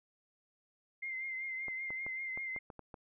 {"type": "tone with vibrato", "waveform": "sine", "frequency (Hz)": 2093, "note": "C7", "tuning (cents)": 0, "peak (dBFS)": -37, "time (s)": [1.02, 2.59], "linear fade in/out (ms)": 10, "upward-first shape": "triangle", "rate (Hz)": 5.2, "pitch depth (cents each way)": 42}
{"type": "clicks", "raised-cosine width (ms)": 1, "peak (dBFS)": -33, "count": 8, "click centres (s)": [1.683, 1.905, 2.065, 2.375, 2.563, 2.702, 2.793, 2.942]}
{"effects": []}